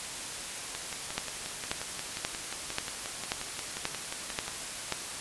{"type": "two click trains", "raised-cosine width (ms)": 0.2, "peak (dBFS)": [-11, -18], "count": [8, 22], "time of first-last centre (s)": [[1.18, 4.923], [0.75, 4.48]], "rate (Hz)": [1.87, 5.63], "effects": ["white hiss -38 dBFS RMS until 5.2 s", "resampled to 24000 Hz"]}